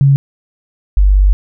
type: tone pair in turn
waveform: sine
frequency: 138.59 / 48.76 Hz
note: C#3 / G1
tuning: 0 / -8 cents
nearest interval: octave + tritone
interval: 1808 cents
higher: first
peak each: -5 dBFS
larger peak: neither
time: 0.01-0.16 / 0.97-1.33 s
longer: second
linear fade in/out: 0 ms
effects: none